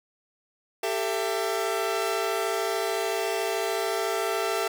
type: tone cluster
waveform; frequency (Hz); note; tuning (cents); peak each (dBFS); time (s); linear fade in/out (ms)
sawtooth; 393.1 / 446.8 / 670; G4 / A4 / E5; +5 / +27 / +28; -26; 0.83-4.68; 5
effects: none